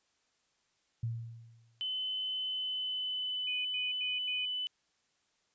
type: tone with exponential decay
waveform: sine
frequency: 115.4 Hz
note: A#2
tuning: 17 cents flat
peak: -30 dBFS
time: 1.03-1.82 s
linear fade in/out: 5 ms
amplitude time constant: 170 ms
type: tone with pitch glide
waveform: sine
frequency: 3034 to 2999 Hz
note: F#7 to F#7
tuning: +43 to +23 cents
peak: -33 dBFS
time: 1.81-4.67 s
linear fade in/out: 0 ms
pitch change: -20 cents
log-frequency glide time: 2.4-3.6 s
type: tone bursts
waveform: sine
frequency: 2489 Hz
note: D#7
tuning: in tune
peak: -36 dBFS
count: 4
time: 3.47-4.454 s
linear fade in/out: 5 ms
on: 180 ms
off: 88 ms
effects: white hiss -75 dBFS RMS until 5.54 s + resampled to 16000 Hz